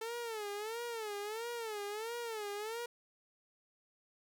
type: tone with vibrato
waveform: sawtooth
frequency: 440 Hz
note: A4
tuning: in tune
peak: -35 dBFS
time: 0.01-2.86 s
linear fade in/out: 5 ms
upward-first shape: sine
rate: 1.5 Hz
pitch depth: 140 cents each way
effects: none